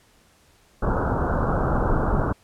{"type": "low-pass noise", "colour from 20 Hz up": "pink", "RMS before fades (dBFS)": -22, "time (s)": [0.82, 2.33], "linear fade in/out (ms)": 10, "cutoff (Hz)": 1500, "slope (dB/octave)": 96, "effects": ["pink hiss -58 dBFS RMS until 2.43 s", "low-pass 12000 Hz 12 dB/octave"]}